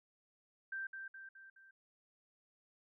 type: tone with echo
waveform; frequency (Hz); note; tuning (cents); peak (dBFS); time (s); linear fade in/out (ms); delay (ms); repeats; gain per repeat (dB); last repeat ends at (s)
sine; 1568; G6; 0; -39; 0.72-0.87; 5; 210; 4; -5; 1.71
effects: none